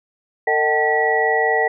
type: tone cluster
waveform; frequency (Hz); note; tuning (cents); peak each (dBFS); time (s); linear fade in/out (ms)
sine; 450.6 / 618 / 762 / 867 / 1937; A4 / D#5 / G5 / A5 / B6; +41 / -12 / -49 / -26 / -34; -20 / -25 / -20 / -27 / -19; 0.47-1.68; 5
effects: none